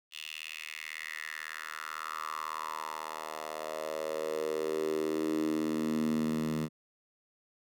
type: tone with high-pass filter sweep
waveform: 10% pulse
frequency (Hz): 78.1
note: D#2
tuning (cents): +7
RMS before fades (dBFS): -35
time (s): 0.11-6.69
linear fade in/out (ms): 50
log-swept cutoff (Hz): 3000 to 180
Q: 4.7
effects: none